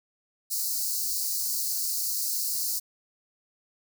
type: high-pass noise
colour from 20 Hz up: white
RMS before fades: -29 dBFS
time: 0.5-2.8 s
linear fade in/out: 20 ms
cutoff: 4200 Hz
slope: 96 dB/octave
effects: none